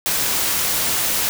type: noise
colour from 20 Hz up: white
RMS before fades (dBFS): -20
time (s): 0.06-1.29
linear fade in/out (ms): 0
effects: none